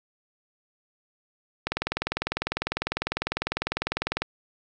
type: click train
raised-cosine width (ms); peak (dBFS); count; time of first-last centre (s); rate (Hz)
0.3; -9; 52; 1.67-4.22; 20
effects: none